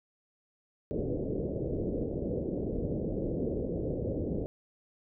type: low-pass noise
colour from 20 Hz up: white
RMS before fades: -33 dBFS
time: 0.91-4.46 s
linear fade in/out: 0 ms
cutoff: 530 Hz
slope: 48 dB/octave
effects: none